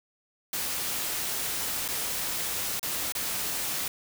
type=noise with dropouts; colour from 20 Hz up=white; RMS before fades=-31 dBFS; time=0.53-3.88 s; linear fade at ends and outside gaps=2 ms; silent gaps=1.88-1.886 / 2.795-2.829 / 3.122-3.151 s; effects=none